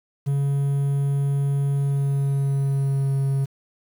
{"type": "tone with pitch glide", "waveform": "triangle", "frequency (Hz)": [140, 136.72], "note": ["C#3", "C#3"], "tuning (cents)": [18, -24], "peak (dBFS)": -17, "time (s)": [0.26, 3.46], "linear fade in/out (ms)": 20, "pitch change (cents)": -42, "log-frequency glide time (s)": [1.75, 3.14], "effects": ["8-bit"]}